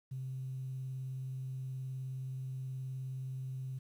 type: tone with vibrato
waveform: sine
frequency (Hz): 130.81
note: C3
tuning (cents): 0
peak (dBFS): -37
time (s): 0.11-3.79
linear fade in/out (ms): 10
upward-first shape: sine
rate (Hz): 19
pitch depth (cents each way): 15
effects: tanh soft clip ceiling -33 dBFS + 11-bit